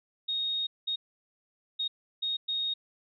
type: tone bursts at uneven times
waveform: sine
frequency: 3729 Hz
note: A#7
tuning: in tune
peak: -28 dBFS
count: 5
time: 0.28-0.67 / 0.87-0.96 / 1.79-1.88 / 2.22-2.37 / 2.48-2.74 s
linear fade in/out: 10 ms
effects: none